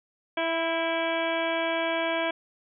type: harmonic tone with a mistuned harmonic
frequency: 330 Hz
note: E4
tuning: 2 cents sharp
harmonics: 1 / 2 / 3 / 4 / 5 / 6 / 7 / 8 / 9 / 10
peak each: -33 / -28 / -33 / -41 / -34 / -44 / -33 / -43 / -42 / -38 dBFS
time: 0.37-2.31 s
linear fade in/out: 5 ms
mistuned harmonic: 5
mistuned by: -27 cents
effects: none